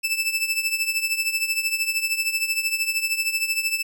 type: tone with tremolo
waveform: sawtooth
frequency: 2637 Hz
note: E7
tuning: in tune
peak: -15 dBFS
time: 0.03-3.83 s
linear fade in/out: 20 ms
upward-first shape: triangle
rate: 13 Hz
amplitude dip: 80%
effects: none